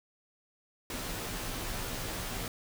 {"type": "noise with comb filter", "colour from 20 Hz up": "pink", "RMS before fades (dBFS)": -37, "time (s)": [0.9, 2.48], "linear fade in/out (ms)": 2, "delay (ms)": 14, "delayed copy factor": -0.7, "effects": []}